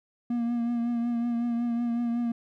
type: tone with vibrato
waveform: triangle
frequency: 236.5 Hz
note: A#3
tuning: 25 cents sharp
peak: -23 dBFS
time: 0.3-2.32 s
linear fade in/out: 5 ms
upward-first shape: triangle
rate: 5.4 Hz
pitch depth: 34 cents each way
effects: none